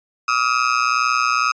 35% pulse tone with amplitude modulation, 1270 Hz, D#6, 35 cents sharp, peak -10 dBFS, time 0.28-1.52 s, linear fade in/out 5 ms, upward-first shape sine, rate 122 Hz, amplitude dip 100%, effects resampled to 16000 Hz

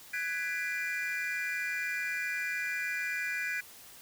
triangle chord, G# half-diminished seventh, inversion third, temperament just, 1495.1 / 1661.2 / 1993.5 / 2392 Hz, F#6 / G#6 / B6 / D7, +18 / 0 / +16 / +31 cents, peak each -37 / -35 / -36 / -35 dBFS, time 0.13-3.61 s, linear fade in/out 10 ms, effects white hiss -52 dBFS RMS until 4.01 s

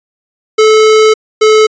square tone pair in turn, 434.3 / 432.7 Hz, A4 / A4, -23 / -29 cents, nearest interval unison, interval 6 cents, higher first, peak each -4 dBFS, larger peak neither, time 0.58-1.14 / 1.41-1.67 s, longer first, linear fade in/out 10 ms, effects resampled to 16000 Hz

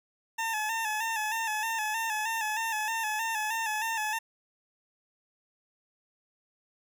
20% pulse tone with vibrato, 880 Hz, A5, in tune, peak -24 dBFS, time 0.38-4.19 s, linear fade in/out 10 ms, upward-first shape square, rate 3.2 Hz, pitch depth 50 cents each way, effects none

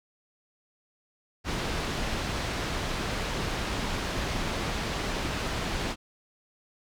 pink low-pass noise, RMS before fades -31 dBFS, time 1.44-5.96 s, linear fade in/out 50 ms, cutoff 5000 Hz, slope 12 dB/octave, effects none

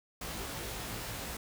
pink noise with comb filter, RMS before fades -40 dBFS, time 0.21-1.37 s, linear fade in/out 5 ms, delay 18 ms, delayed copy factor +0.9, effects none

